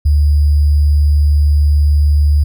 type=tone with sample-and-hold; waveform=sine; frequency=73.42 Hz; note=D2; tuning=in tune; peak=-7 dBFS; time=0.05-2.44 s; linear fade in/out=10 ms; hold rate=4900 Hz; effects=none